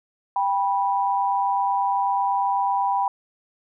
sine tone pair together, 791 / 980.9 Hz, G5 / B5, +15 / -12 cents, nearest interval major third, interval 373 cents, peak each -22 dBFS, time 0.36-3.08 s, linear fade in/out 2 ms, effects none

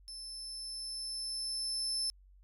35% pulse tone with level ramp, 5274 Hz, E8, in tune, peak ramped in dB -41 to -29 dBFS, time 0.08-2.1 s, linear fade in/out 0 ms, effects added 47 Hz sine -57 dBFS peak until 2.43 s

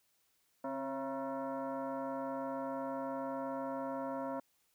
sine tone with frequency modulation, 138.59 Hz, C#3, in tune, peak -36 dBFS, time 0.64-4.4 s, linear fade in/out 5 ms, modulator 406 Hz, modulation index 2.3, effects white hiss -75 dBFS RMS until 4.74 s

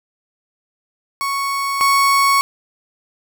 35% pulse tone pair in turn, 1108.7 / 1108.7 Hz, C#6 / C#6, 0 / 0 cents, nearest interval unison, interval 0 cents, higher neither, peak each -17 / -10 dBFS, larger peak second, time 1.21-1.81 / 1.81-2.41 s, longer neither, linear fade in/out 0 ms, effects none

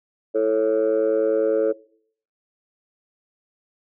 sine chord, A major, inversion second, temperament just, 330 / 440 / 550 Hz, E4 / A4 / C#5, +2 / 0 / -14 cents, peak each -24 / -18 / -20 dBFS, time 0.34-1.73 s, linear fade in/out 20 ms, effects noise-tail reverb RT60 0.6 s tail -22 dB re dry + tanh soft clip ceiling -12 dBFS

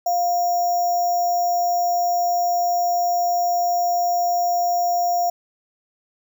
sine tone with sample-and-hold, 703 Hz, F5, 11 cents sharp, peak -17 dBFS, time 0.06-5.3 s, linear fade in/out 5 ms, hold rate 6300 Hz, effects none

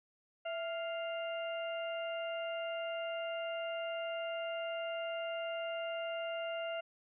harmonic tone with a mistuned harmonic, 698.5 Hz, F5, in tune, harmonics 1 / 2 / 3 / 4, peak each -37 / -46 / -50 / -46 dBFS, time 0.45-6.81 s, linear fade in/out 10 ms, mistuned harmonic 1, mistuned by -89 cents, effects none

